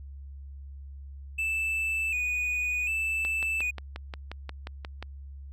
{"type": "tone with vibrato", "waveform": "triangle", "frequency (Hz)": 2555, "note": "D#7", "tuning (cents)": 45, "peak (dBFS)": -25, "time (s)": [1.38, 3.71], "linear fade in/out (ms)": 10, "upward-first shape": "square", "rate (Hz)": 0.67, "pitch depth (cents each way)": 57}
{"type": "click train", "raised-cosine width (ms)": 0.3, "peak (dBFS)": -21, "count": 11, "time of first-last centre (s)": [3.25, 5.026], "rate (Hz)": 5.63}
{"effects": ["added 69 Hz sine -40 dBFS peak until 5.52 s"]}